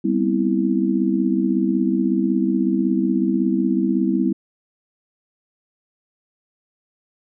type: chord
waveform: sine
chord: C major seventh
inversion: second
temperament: just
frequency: 196.22 / 245.3 / 261.6 / 327 Hz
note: G3 / B3 / C4 / E4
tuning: +2 / -12 / 0 / -14 cents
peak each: -21 / -23 / -23 / -21 dBFS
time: 0.04-4.33 s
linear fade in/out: 10 ms
effects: none